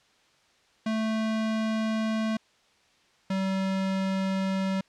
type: tone pair in turn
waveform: square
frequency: 220 / 191.62 Hz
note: A3 / G3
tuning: 0 / -39 cents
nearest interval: major second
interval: 239 cents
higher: first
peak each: -26 dBFS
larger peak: neither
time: 0.86-2.37 / 3.3-4.81 s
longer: neither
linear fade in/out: 5 ms
effects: white hiss -63 dBFS RMS until 4.88 s + low-pass 5000 Hz 12 dB/octave